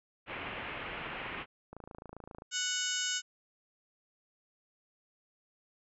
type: low-pass noise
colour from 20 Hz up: white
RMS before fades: -41 dBFS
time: 0.26-1.46 s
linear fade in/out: 50 ms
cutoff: 2900 Hz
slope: 48 dB/octave
type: click train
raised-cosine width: 1 ms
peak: -32 dBFS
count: 20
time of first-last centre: 1.73-2.421 s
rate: 27.5 Hz
type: harmonic tone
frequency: 740 Hz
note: F#5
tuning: in tune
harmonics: 2 / 3 / 4 / 5 / 6 / 7 / 8 / 9 / 10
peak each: -38 / -46 / -36 / -43 / -46 / -42 / -45 / -38 / -40 dBFS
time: 2.51-3.22 s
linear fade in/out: 50 ms
effects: none